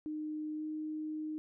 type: tone with pitch glide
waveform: sine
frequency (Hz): 306.4 to 308.9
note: D#4 to D#4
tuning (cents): -27 to -12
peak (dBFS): -36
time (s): 0.06-1.38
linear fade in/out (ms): 0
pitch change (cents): +15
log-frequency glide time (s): 0.56-0.63
effects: none